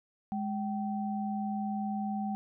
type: tone pair together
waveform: sine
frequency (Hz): 207.7 / 771.8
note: G#3 / G5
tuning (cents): 0 / -27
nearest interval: octave + major seventh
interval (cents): 2273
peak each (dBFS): -32 / -36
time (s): 0.32-2.35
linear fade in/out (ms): 0
effects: none